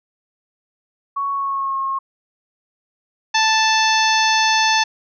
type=tone with pitch glide; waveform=sine; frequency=1113 to 1081.3 Hz; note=C#6 to C#6; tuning=+7 to -43 cents; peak=-19 dBFS; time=1.16-1.99 s; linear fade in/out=10 ms; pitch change=-50 cents; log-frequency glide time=1.31-1.77 s
type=harmonic tone; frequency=880 Hz; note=A5; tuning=in tune; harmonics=1 / 2 / 3 / 4 / 5 / 6 / 7; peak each=-17 / -20 / -22 / -23 / -24 / -25 / -25 dBFS; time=3.34-4.84 s; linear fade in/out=10 ms
effects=none